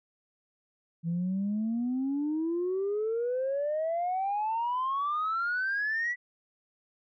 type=exponential sweep; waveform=sine; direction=up; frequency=163.8 to 1978 Hz; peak=-26 dBFS; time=1.03-6.16 s; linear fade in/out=50 ms; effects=tanh soft clip ceiling -24 dBFS